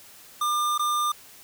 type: tone with dropouts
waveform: square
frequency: 1200 Hz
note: D6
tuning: 37 cents sharp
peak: -23 dBFS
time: 0.41-1.12 s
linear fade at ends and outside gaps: 5 ms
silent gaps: 0.779-0.793 s
effects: white hiss -49 dBFS RMS until 1.43 s